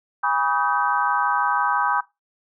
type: tone cluster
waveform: sine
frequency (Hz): 820 / 980 / 1132 / 1258 / 1544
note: G#5 / B5 / C#6 / D#6 / G6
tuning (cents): -22 / -14 / +36 / +19 / -27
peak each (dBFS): -25 / -24 / -26 / -25 / -25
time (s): 0.23-2.01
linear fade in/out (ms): 10
effects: noise-tail reverb RT60 0.2 s tail -19 dB re dry